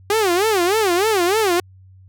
sawtooth tone with vibrato, 392 Hz, G4, in tune, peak -11 dBFS, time 0.1-1.6 s, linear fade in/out 2 ms, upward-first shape sine, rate 3.3 Hz, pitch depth 230 cents each way, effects added 94 Hz sine -43 dBFS peak until 2.08 s

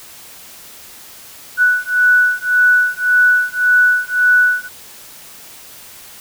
sine beating tone pair, 1480 / 1481.8 Hz, F#6 / F#6, 0 / +2 cents, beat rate 1.8 Hz, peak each -13 dBFS, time 1.57-4.69 s, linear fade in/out 50 ms, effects white hiss -38 dBFS RMS until 6.2 s

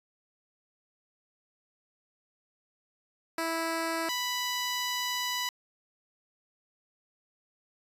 10% pulse tone pair in turn, 328.4 / 988.6 Hz, E4 / B5, -6 / +1 cents, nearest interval octave + perfect fifth, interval 1907 cents, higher second, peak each -21 dBFS, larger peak neither, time 3.38-4.09 / 4.09-5.49 s, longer second, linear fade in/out 2 ms, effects resampled to 32000 Hz

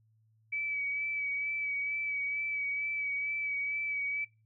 sine tone with vibrato, 2288 Hz, D7, 46 cents flat, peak -31 dBFS, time 0.52-4.25 s, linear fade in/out 10 ms, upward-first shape sine, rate 2.2 Hz, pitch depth 24 cents each way, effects noise-tail reverb RT60 0.3 s tail -24 dB re dry + added 110 Hz sine -65 dBFS peak until 4.45 s

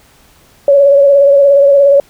sine tone with vibrato, 561 Hz, C#5, 21 cents sharp, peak -3 dBFS, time 0.68-2 s, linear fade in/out 2 ms, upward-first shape triangle, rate 17 Hz, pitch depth 41 cents each way, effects pink hiss -46 dBFS RMS until 2.09 s

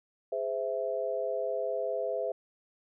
sine chord, Ab augmented, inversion none, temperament equal with one note detuned, 415.3 / 514.9 / 659.3 Hz, Ab4 / C5 / E5, 0 / -28 / 0 cents, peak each -36 / -33 / -33 dBFS, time 0.32-2.32 s, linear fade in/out 5 ms, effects none

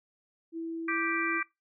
sine tone with pitch glide, 329.2 to 331.5 Hz, E4 to E4, -2 to +10 cents, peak -33 dBFS, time 0.52-1.42 s, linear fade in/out 50 ms, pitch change +12 cents, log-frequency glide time 0.83-1.15 s
harmonic tone, 392 Hz, G4, in tune, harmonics 3 / 4 / 5 / 6, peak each -34 / -34 / -34 / -34 dBFS, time 0.88-1.43 s, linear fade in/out 5 ms
effects noise-tail reverb RT60 0.2 s tail -21 dB re dry

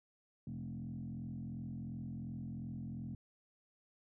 sine tone with frequency modulation, 174.61 Hz, F3, in tune, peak -40 dBFS, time 0.47-3.15 s, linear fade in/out 2 ms, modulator 42.8 Hz, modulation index 1.8, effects tanh soft clip ceiling -36 dBFS

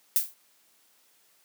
violet noise with exponential decay, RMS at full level -19 dBFS, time 0.16-0.34 s, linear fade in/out 1 ms, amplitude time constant 39 ms, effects white hiss -64 dBFS RMS until 1.44 s + high-pass 200 Hz 12 dB/octave

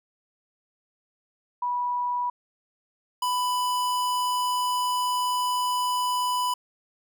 sine / square tone pair in turn, 978 / 993.9 Hz, B5 / B5, -17 / +11 cents, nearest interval unison, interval 28 cents, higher second, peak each -24 dBFS, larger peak neither, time 1.62-2.3 / 3.22-6.54 s, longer second, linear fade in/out 5 ms, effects none

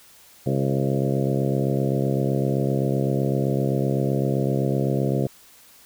harmonic tone with a mistuned harmonic, 67.8 Hz, C#2, 38 cents flat, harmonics 2 / 3 / 4 / 5 / 6 / 7 / 8 / 9 / 10, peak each -23 / -27 / -30 / -29 / -29 / -33 / -31 / -35 / -36 dBFS, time 0.46-5.27 s, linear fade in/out 5 ms, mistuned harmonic 8, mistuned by -29 cents, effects white hiss -51 dBFS RMS until 5.85 s

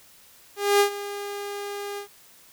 sawtooth tone with ADSR envelope, 405.6 Hz, G#4, 41 cents flat, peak -11 dBFS, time 0.56-2.08 s, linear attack 240 ms, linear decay 96 ms, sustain -16 dB, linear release 100 ms, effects white hiss -53 dBFS RMS until 2.52 s

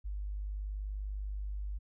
sine tone, 50.3 Hz, G1, 45 cents sharp, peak -35 dBFS, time 0.04-1.79 s, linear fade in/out 20 ms, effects none

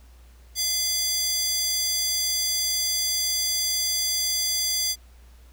square tone with high-pass filter, 683 Hz, F5, 39 cents flat, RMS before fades -25 dBFS, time 0.55-4.96 s, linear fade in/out 50 ms, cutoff 5100 Hz, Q 2.1, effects added 60 Hz sine -47 dBFS peak until 5.52 s + pink hiss -59 dBFS RMS until 5.52 s

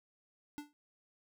square tone with exponential decay, 293.7 Hz, D4, in tune, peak -38 dBFS, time 0.58-0.73 s, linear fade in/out 0 ms, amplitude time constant 32 ms, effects none

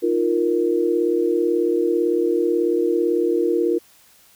sine chord, Eb suspended second, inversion none, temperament equal, 311.1 / 349.2 / 466.2 Hz, Eb4 / F4 / Bb4, 0 / 0 / 0 cents, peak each -24 / -19 / -21 dBFS, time 0.02-3.79 s, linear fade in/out 20 ms, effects white hiss -53 dBFS RMS until 4.35 s

